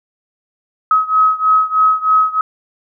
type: beating tone pair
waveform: sine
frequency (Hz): 1274 / 1277.2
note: D#6 / D#6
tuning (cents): +41 / +45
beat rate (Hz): 3.2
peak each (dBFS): -12 / -14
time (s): 0.91-2.41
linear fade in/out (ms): 2
effects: none

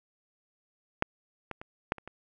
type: clicks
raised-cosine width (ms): 0.5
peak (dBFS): -9 / -21 / -27 / -11 / -29 / -27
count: 6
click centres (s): 1.024 / 1.513 / 1.615 / 1.921 / 1.983 / 2.076
effects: none

